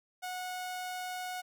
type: tone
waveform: sawtooth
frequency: 732 Hz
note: F#5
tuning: 19 cents flat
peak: -33 dBFS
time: 0.22-1.42 s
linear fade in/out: 20 ms
effects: none